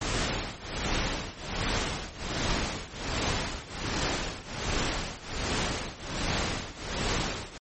pink noise with tremolo, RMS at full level -27 dBFS, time 0.01-7.58 s, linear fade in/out 5 ms, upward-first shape triangle, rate 1.3 Hz, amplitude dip 90%, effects low-pass 10000 Hz 12 dB/octave + MP3 32 kbps

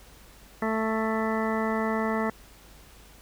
harmonic tone, 220.8 Hz, A3, 6 cents sharp, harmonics 1 / 2 / 3 / 4 / 5 / 6 / 8 / 9, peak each -28 / -31 / -33 / -34 / -35 / -36 / -37 / -38 dBFS, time 0.62-2.3 s, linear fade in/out 2 ms, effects added 50 Hz sine -53 dBFS peak until 3.21 s + pink hiss -53 dBFS RMS until 3.21 s

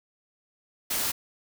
white noise, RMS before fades -28 dBFS, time 0.9-1.12 s, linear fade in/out 10 ms, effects none

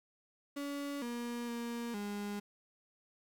35% pulse tone with pitch steps, 284 / 238.4 / 235.6 / 204.7 Hz, C#4 / A#3 / A#3 / G#3, +42 / +39 / +19 / -25 cents, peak -36 dBFS, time 0.56-2.4 s, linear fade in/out 10 ms, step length 460 ms, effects 11-bit

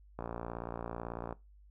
click train, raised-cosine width 1 ms, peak -25 dBFS, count 67, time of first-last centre 0.19-1.326 s, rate 58.1 Hz, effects noise-tail reverb RT60 0.2 s tail -19 dB re dry + added 50 Hz sine -56 dBFS peak until 1.7 s

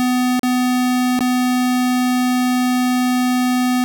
square tone with dropouts, 250.5 Hz, B3, 25 cents sharp, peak -15 dBFS, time 0-3.84 s, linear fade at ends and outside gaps 0 ms, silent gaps 0.394-0.432 / 1.191-1.207 s, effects none

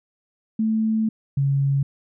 sine tone pair in turn, 220 / 138.59 Hz, A3 / C#3, 0 / 0 cents, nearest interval minor sixth, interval 800 cents, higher first, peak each -18 / -17 dBFS, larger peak second, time 0.59-1.09 / 1.37-1.83 s, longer first, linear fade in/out 5 ms, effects none

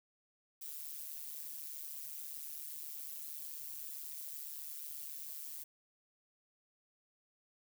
violet noise with amplitude modulation, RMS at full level -42 dBFS, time 0.61-5.64 s, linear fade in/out 10 ms, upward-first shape sine, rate 148 Hz, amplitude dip 85%, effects none

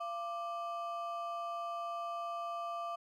triangle ring-modulated tone, 932.3 Hz, A#5, in tune, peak -32 dBFS, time 0-2.96 s, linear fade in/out 10 ms, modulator 247 Hz, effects none

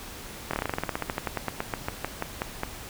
slowing click train, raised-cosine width 0.5 ms, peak -12 dBFS, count 25, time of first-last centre 0.51-2.634 s, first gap 24 ms, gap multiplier 1.1, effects pink hiss -41 dBFS RMS until 2.89 s

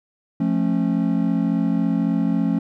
triangle chord, F augmented, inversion none, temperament just, 174.61 / 218.3 / 272.8 Hz, F3 / A3 / C#4, 0 / -13 / -28 cents, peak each -20 dBFS, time 0.4-2.59 s, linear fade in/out 5 ms, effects none

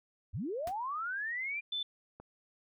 sine linear sweep, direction up, 60.4 to 2418 Hz, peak -34 dBFS, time 0.33-1.61 s, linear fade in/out 20 ms
pink noise with exponential decay, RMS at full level -41 dBFS, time 0.67-0.76 s, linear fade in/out 2 ms, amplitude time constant 18 ms
sine tone, 3520 Hz, A7, in tune, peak -33 dBFS, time 1.72-1.83 s, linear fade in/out 5 ms
click, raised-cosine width 1 ms, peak -35 dBFS, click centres 2.2 s
effects none

